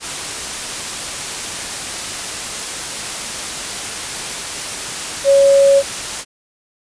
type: tone in noise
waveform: sine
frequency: 554 Hz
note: C#5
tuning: 1 cent flat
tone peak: -7 dBFS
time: 5.24-5.83 s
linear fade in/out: 50 ms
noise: white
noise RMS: -24 dBFS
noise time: 0-6.25 s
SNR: +14 dB
effects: resampled to 22050 Hz